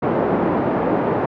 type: band-pass noise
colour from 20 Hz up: white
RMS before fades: -19 dBFS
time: 0.02-1.26 s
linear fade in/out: 10 ms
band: 170 to 550 Hz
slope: 12 dB/octave
effects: low-pass 2000 Hz 12 dB/octave